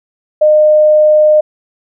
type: tone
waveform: sine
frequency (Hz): 610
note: D#5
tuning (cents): -34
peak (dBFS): -4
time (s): 0.41-1.41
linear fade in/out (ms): 10
effects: none